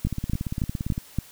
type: two click trains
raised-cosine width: 5 ms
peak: -15 / -11 dBFS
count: 17 / 5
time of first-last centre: 0.07-0.979 / 0.05-1.186 s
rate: 17.6 / 3.52 Hz
effects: white hiss -49 dBFS RMS until 1.31 s